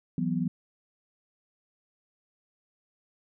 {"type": "chord", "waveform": "sine", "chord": "E suspended second", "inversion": "none", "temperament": "just", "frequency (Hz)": [164.81, 185.42, 247.2], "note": ["E3", "F#3", "B3"], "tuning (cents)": [0, 4, 2], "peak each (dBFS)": -30, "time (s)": [0.18, 0.48], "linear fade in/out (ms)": 2, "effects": []}